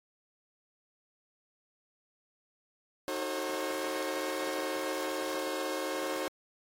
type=chord; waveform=sawtooth; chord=D# diminished seventh; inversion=none; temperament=just; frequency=311.1 / 373.4 / 448 / 537.6 Hz; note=D#4 / F#4 / A4 / C5; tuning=0 / +16 / +31 / +47 cents; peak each=-35 / -35 / -38 / -32 dBFS; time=3.08-6.28 s; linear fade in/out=0 ms; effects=AAC 48 kbps